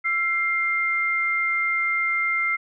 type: tone pair together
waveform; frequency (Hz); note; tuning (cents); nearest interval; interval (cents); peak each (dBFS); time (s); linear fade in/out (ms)
sine; 1348.3 / 2100; E6 / C7; +39 / +6; minor sixth; 767; -27 / -21; 0.04-2.57; 20
effects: none